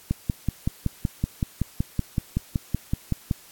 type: click train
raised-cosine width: 5 ms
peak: -10 dBFS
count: 18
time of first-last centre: 0.11-3.312 s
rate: 5.31 Hz
effects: white hiss -50 dBFS RMS until 3.51 s + AAC 64 kbps